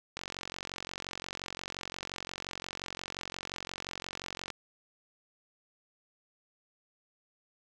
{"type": "click train", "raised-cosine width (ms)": 0.2, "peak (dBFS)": -20, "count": 199, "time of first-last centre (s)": [0.17, 4.503], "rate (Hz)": 45.7, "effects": []}